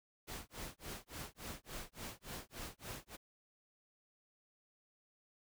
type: noise with tremolo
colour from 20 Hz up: pink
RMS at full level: -45 dBFS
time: 0.27-3.17 s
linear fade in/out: 20 ms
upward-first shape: sine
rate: 3.5 Hz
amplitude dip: 100%
effects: none